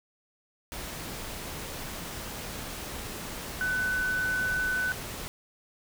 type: tone in noise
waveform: sine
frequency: 1501 Hz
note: F#6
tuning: 24 cents sharp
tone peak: -26 dBFS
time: 3.61-4.92 s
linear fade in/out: 0 ms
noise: pink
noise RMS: -38 dBFS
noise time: 0.72-5.28 s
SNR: +9 dB
effects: none